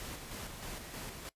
pink noise with tremolo, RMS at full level -43 dBFS, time 0-1.29 s, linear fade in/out 0 ms, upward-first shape square, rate 3.2 Hz, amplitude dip 35%, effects noise-tail reverb RT60 0.1 s tail -20 dB re dry + resampled to 32000 Hz

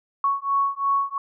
sine beating tone pair, 1108.7 / 1111.6 Hz, C#6 / C#6, 0 / +4 cents, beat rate 2.9 Hz, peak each -23 dBFS, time 0.24-1.18 s, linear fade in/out 2 ms, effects none

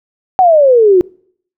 sine exponential sweep, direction down, 767 to 350 Hz, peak -4 dBFS, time 0.39-1.01 s, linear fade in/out 0 ms, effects noise-tail reverb RT60 0.6 s tail -26 dB re dry

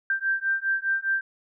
sine beating tone pair, 1572 / 1576.9 Hz, G6 / G6, +4 / +10 cents, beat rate 4.9 Hz, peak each -26 dBFS, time 0.1-1.21 s, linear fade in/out 2 ms, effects none

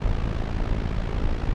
brown noise with amplitude modulation, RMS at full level -21 dBFS, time 0-1.54 s, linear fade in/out 20 ms, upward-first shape sine, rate 55.1 Hz, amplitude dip 75%, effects low-pass 4000 Hz 12 dB/octave

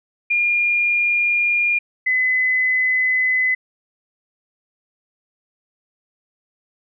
sine tone pair in turn, 2415 / 2020 Hz, D7 / B6, +48 / +39 cents, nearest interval minor third, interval 309 cents, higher first, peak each -15 dBFS, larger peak neither, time 0.3-1.79 / 2.06-3.55 s, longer neither, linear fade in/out 10 ms, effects none

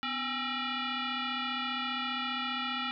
sine tone with frequency modulation, 785 Hz, G5, 2 cents sharp, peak -31 dBFS, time 0.03-2.91 s, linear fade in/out 0 ms, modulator 535 Hz, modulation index 5.3, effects none

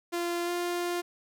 sawtooth tone with pitch glide, 345.6 to 350.2 Hz, F4 to F4, -18 to +5 cents, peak -25 dBFS, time 0.12-1.02 s, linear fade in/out 20 ms, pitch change +23 cents, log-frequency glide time 0.45-0.5 s, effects none

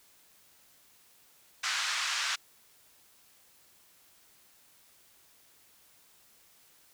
pink band-pass noise, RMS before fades -32 dBFS, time 1.63-2.36 s, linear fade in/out 10 ms, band 1200 to 6800 Hz, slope 24 dB/octave, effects white hiss -62 dBFS RMS until 6.93 s

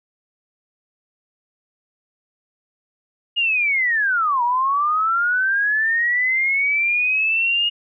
sine linear two-way sweep, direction down then up, 2870 to 942 to 2870 Hz, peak -16 dBFS, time 3.36-7.7 s, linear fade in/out 20 ms, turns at 4.43 s, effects none

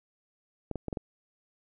clicks, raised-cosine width 2 ms, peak -20 dBFS, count 5, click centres 0.713 / 0.757 / 0.883 / 0.928 / 0.972 s, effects none

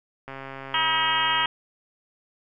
click train, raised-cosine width 0.5 ms, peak -22 dBFS, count 160, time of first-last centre 0.28-1.458 s, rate 135 Hz
harmonic tone, 319.6 Hz, D#4, 47 cents sharp, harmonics 3 / 4 / 5 / 6 / 7 / 8 / 9 / 10, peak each -26 / -28 / -31 / -29 / -33 / -34 / -28 / -27 dBFS, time 0.74-1.46 s, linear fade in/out 2 ms
effects none

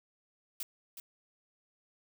blue noise with echo, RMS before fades -38 dBFS, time 0.6-0.63 s, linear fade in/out 2 ms, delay 370 ms, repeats 1, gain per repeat -8 dB, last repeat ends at 1 s, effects none

